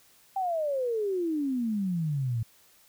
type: exponential sweep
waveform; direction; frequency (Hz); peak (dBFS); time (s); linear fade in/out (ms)
sine; down; 790 to 110; -26; 0.36-2.43; 5
effects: white hiss -60 dBFS RMS until 2.88 s